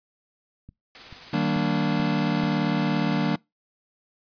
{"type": "click train", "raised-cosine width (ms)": 5, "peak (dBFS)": -31, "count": 5, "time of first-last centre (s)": [0.69, 2.437], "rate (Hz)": 2.29}
{"type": "noise with tremolo", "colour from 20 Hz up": "white", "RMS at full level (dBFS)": -41, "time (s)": [0.95, 3.26], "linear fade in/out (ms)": 0, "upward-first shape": "sine", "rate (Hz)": 19, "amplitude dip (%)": 25}
{"type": "chord", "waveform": "square", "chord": "Eb major seventh", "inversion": "none", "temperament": "equal with one note detuned", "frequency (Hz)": [155.56, 192.85, 233.1, 293.7], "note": ["Eb3", "G3", "Bb3", "D4"], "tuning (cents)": [0, -28, 0, 0], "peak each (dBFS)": -28, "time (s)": [1.33, 3.36], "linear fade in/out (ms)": 5}
{"effects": ["noise-tail reverb RT60 0.2 s tail -24 dB re dry", "resampled to 11025 Hz"]}